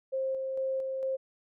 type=tone with tremolo; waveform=sine; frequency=530 Hz; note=C5; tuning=22 cents sharp; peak=-28 dBFS; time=0.12-1.17 s; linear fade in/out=20 ms; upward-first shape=square; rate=2.2 Hz; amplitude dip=30%; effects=none